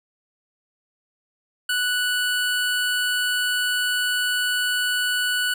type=tone; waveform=25% pulse; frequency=1480 Hz; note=F#6; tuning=in tune; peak=-17 dBFS; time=1.69-5.54 s; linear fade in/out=5 ms; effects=none